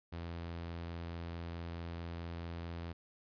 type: tone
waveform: sawtooth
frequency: 84.6 Hz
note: E2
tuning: 45 cents sharp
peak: -37 dBFS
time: 0.12-2.93 s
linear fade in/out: 10 ms
effects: resampled to 11025 Hz